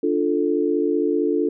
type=chord; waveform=sine; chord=D minor; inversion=none; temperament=equal; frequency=293.7 / 349.2 / 440 Hz; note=D4 / F4 / A4; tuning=0 / 0 / 0 cents; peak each=-22 dBFS; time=0.03-1.49 s; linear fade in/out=5 ms; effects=none